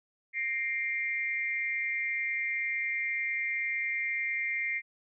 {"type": "tone with amplitude modulation", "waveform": "sine", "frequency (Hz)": 2106, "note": "C7", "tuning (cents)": 11, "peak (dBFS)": -25, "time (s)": [0.33, 4.82], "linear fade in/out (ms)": 50, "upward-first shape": "sine", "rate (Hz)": 249, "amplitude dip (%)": 90, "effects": []}